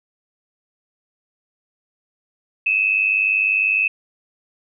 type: tone pair together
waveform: sine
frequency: 2537 / 2637 Hz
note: D#7 / E7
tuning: +33 / 0 cents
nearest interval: minor second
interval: 67 cents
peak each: -18 dBFS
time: 2.66-3.88 s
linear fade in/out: 5 ms
effects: none